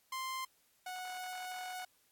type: tone pair in turn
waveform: sawtooth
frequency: 1046.5 / 735.7 Hz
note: C6 / F#5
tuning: 0 / -10 cents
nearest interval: tritone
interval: 610 cents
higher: first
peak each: -34 / -37 dBFS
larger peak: first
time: 0.12-0.45 / 0.86-1.85 s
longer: second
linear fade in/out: 5 ms
effects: white hiss -72 dBFS RMS until 2.11 s + AAC 64 kbps